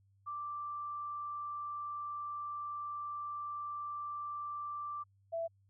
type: tone pair in turn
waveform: sine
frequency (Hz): 1174.7 / 664.8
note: D6 / E5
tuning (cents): 0 / +15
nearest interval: minor seventh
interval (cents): 985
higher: first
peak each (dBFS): -38 / -34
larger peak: second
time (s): 0.26-5.04 / 5.32-5.48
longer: first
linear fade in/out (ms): 20
effects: added 98 Hz sine -66 dBFS peak until 5.69 s